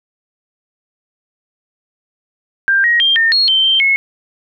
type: tone with pitch steps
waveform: sine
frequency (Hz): 1587 / 1889 / 3189 / 1819 / 4300 / 3110 / 3136 / 2182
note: G6 / A#6 / G7 / A#6 / C8 / G7 / G7 / C#7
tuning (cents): +21 / +22 / +29 / -43 / +47 / -14 / 0 / -28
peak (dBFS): -9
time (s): 2.68-3.96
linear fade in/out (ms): 0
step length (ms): 160
effects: none